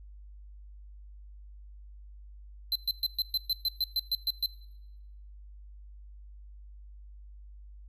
square tone bursts, 4070 Hz, C8, 49 cents flat, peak -26 dBFS, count 12, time 2.72-4.46 s, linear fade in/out 2 ms, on 35 ms, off 120 ms, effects noise-tail reverb RT60 0.9 s tail -20 dB re dry + added 50 Hz sine -46 dBFS peak until 7.88 s

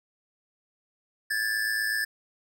square tone pair together, 1639.9 / 1748 Hz, G#6 / A6, -22 / -12 cents, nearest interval minor second, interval 110 cents, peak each -31 / -28 dBFS, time 1.3-2.05 s, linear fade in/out 10 ms, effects none

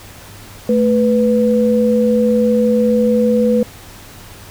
sine tone pair together, 220 / 493.9 Hz, A3 / B4, 0 / 0 cents, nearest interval octave + major second, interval 1400 cents, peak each -13 dBFS, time 0.69-3.63 s, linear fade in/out 2 ms, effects added 100 Hz sine -41 dBFS peak until 4.5 s + pink hiss -38 dBFS RMS until 4.5 s

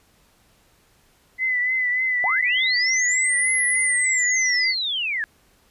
sine tone with vibrato, 2010 Hz, B6, 30 cents sharp, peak -19 dBFS, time 1.38-4.75 s, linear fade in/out 50 ms, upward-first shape triangle, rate 3.4 Hz, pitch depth 51 cents each way
sine linear two-way sweep, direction up then down, 681 to 10600 to 1642 Hz, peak -22 dBFS, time 2.24-5.24 s, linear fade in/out 0 ms, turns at 3.58 s
effects pink hiss -59 dBFS RMS until 5.7 s + resampled to 32000 Hz

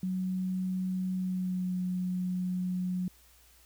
sine tone with pitch glide, 185.6 to 182.2 Hz, F#3 to F#3, +6 to -26 cents, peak -29 dBFS, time 0.03-3.08 s, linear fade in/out 2 ms, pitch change -32 cents, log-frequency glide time 1.13-1.78 s, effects added 60 Hz sine -62 dBFS peak until 3.65 s + white hiss -61 dBFS RMS until 3.65 s

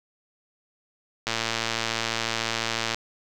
click train, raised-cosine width 0.2 ms, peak -8 dBFS, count 192, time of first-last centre 1.27-2.945 s, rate 114 Hz, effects none

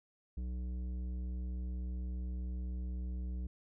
sine tone with tanh clipping, 61.74 Hz, B1, in tune, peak -38 dBFS, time 0.37-3.47 s, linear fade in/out 5 ms, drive 11 dB, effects none

